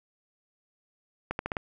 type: accelerating click train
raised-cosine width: 0.5 ms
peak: -15 dBFS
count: 5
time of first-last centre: 1.31-1.568 s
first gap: 81 ms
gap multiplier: 0.85
effects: none